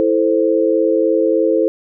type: chord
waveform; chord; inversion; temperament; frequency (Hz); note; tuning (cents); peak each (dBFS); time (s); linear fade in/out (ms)
sine; A minor; second; equal; 329.6 / 440 / 523.3; E4 / A4 / C5; 0 / 0 / 0; -16; 0-1.68; 0
effects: none